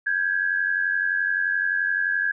sine tone pair together, 1584 / 1675.6 Hz, G6 / G#6, +18 / +15 cents, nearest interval minor second, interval 97 cents, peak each -24 / -23 dBFS, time 0.06-2.32 s, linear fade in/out 10 ms, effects none

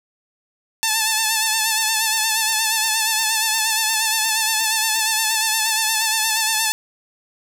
5% pulse tone with vibrato, 880 Hz, A5, in tune, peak -5 dBFS, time 0.83-6.72 s, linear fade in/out 0 ms, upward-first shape sine, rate 8.5 Hz, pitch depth 43 cents each way, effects none

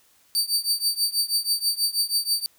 sawtooth tone with tremolo, 4617 Hz, D8, 30 cents flat, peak -15 dBFS, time 0.35-2.46 s, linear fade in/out 0 ms, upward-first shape triangle, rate 6.2 Hz, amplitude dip 95%, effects white hiss -60 dBFS RMS until 2.58 s

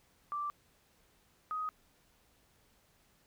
sine tone pair in turn, 1173 / 1253.6 Hz, D6 / D#6, -2 / +13 cents, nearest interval minor second, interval 115 cents, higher second, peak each -34 / -34 dBFS, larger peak neither, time 0.32-0.5 / 1.51-1.69 s, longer neither, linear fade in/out 0 ms, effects pink hiss -69 dBFS RMS until 3.26 s

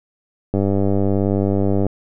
click train, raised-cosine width 2 ms, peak -6 dBFS, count 132, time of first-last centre 0.54-1.866 s, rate 98.8 Hz, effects none

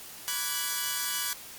5% pulse chord, G# half-diminished seventh, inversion first, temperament equal with one note detuned, 987.8 / 1155.1 / 1480 / 1661.2 Hz, B5 / D6 / F#6 / G#6, 0 / -29 / 0 / 0 cents, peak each -25 / -24 / -23 / -23 dBFS, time 0.28-1.33 s, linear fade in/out 0 ms, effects white hiss -45 dBFS RMS until 1.58 s + Opus 48 kbps

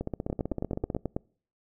two click trains, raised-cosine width 2 ms, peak -18 / -16 dBFS, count 16 / 9, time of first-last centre 0.01-0.965 / 0.3-1.165 s, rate 15.7 / 9.25 Hz, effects noise-tail reverb RT60 0.5 s tail -26 dB re dry

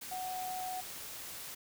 sine tone in noise, 740 Hz, F#5, in tune, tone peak -37 dBFS, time 0.11-0.81 s, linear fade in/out 10 ms, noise white, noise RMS -45 dBFS, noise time 0.01-1.55 s, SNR +5 dB, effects none

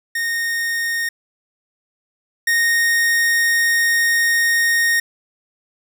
45% pulse tone pair in turn, 1848 / 1854.5 Hz, A#6 / A#6, -16 / -9 cents, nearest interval unison, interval 7 cents, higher second, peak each -19 / -14 dBFS, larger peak second, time 0.15-1.09 / 2.47-5 s, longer second, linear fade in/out 5 ms, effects none

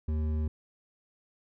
triangle tone with hard clipping, 77.4 Hz, D#2, 9 cents flat, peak -29 dBFS, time 0.08-0.48 s, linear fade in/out 5 ms, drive 13 dB, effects none

